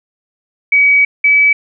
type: tone pair in turn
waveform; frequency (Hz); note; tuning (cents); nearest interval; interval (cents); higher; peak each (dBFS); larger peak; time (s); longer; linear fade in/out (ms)
sine; 2270 / 2290; C#7 / D7; +41 / -44; unison; 15; second; -6; neither; 0.72-1.05 / 1.24-1.53; first; 5
effects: none